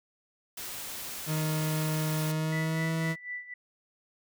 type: noise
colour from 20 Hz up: white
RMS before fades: -39 dBFS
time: 0.57-2.32 s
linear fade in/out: 5 ms
type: tone with pitch glide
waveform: 40% pulse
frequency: 155.56 to 162.26 Hz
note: D#3 to E3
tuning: 0 to -27 cents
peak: -27 dBFS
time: 1.26-3.16 s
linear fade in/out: 50 ms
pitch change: +73 cents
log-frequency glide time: 2.28-2.9 s
type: tone with tremolo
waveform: sine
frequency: 1975.5 Hz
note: B6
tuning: in tune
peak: -33 dBFS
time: 2.52-3.54 s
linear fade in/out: 5 ms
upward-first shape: sine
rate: 4 Hz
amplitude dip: 80%
effects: none